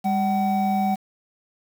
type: tone pair together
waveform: triangle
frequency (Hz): 200.5 / 757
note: G3 / F#5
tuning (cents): +39 / +39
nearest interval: octave + major seventh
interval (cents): 2300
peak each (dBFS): -20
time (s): 0.04-0.96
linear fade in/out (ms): 20
effects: 7-bit